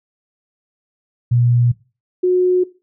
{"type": "tone pair in turn", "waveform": "sine", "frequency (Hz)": [120.7, 364], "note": ["B2", "F#4"], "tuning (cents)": [-39, -28], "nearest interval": "octave + perfect fifth", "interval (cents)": 1911, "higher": "second", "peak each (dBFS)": -11, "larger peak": "neither", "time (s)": [[1.31, 1.72], [2.23, 2.64]], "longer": "neither", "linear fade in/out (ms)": 10, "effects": ["noise-tail reverb RT60 0.3 s tail -18 dB re dry"]}